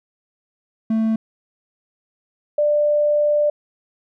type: tone pair in turn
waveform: triangle / sine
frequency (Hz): 221.9 / 592.4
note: A3 / D5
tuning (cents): +15 / +15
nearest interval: octave + perfect fourth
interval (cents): 1700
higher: second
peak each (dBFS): -14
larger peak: neither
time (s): 0.9-1.16 / 2.58-3.5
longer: second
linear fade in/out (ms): 5
effects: none